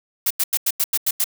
blue noise bursts, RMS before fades -19 dBFS, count 8, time 0.26-1.243 s, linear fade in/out 5 ms, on 45 ms, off 89 ms, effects none

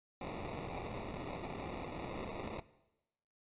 blue noise with sample-and-hold, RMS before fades -43 dBFS, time 0.21-2.6 s, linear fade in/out 2 ms, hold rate 1575 Hz, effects noise-tail reverb RT60 0.9 s tail -17 dB re dry + resampled to 8000 Hz

